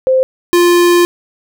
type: tone pair in turn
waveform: sine / square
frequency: 521 / 349.3 Hz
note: C5 / F4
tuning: -7 / 0 cents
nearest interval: perfect fifth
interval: 693 cents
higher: first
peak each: -7 dBFS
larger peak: neither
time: 0.07-0.23 / 0.53-1.05 s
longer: second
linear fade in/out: 0 ms
effects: none